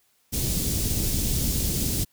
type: band-stop noise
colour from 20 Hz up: pink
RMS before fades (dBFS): -25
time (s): 0.32-2.05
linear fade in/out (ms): 20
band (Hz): 270 to 5300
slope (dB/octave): 12
effects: white hiss -66 dBFS RMS until 2.12 s